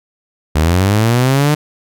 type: linear sweep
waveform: sawtooth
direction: up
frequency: 73.42 to 152.4 Hz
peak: -6 dBFS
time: 0.55-1.55 s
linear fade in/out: 10 ms
effects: none